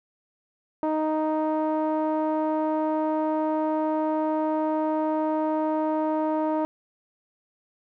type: tone with low-pass filter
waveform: sawtooth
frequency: 311.1 Hz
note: D#4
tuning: in tune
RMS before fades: -25 dBFS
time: 0.83-6.65 s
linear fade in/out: 0 ms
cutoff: 850 Hz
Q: 2.8
effects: none